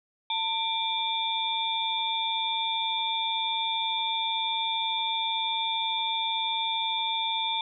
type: tone cluster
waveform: sine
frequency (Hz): 899 / 2361 / 3396 / 3588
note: A5 / D7 / G#7 / A7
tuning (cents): +37 / +9 / +38 / +33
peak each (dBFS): -30 / -36 / -33 / -30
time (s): 0.3-7.61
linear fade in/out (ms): 2
effects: none